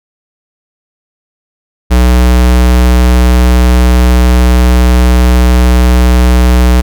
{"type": "tone", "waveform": "square", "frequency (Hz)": 61.6, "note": "B1", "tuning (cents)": -4, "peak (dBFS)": -4, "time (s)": [1.9, 6.82], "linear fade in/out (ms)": 20, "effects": []}